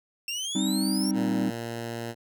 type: exponential sweep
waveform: 25% pulse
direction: up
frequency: 2706 to 5660 Hz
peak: -26 dBFS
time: 0.28-1.11 s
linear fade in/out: 2 ms
type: chord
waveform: triangle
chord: C minor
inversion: second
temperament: equal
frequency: 196 / 261.6 / 311.1 Hz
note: G3 / C4 / Eb4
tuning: 0 / 0 / 0 cents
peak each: -25 / -27 / -27 dBFS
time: 0.55-1.5 s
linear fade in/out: 5 ms
type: tone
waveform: 10% pulse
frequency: 116.54 Hz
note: A#2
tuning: in tune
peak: -24 dBFS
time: 1.13-2.15 s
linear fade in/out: 50 ms
effects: none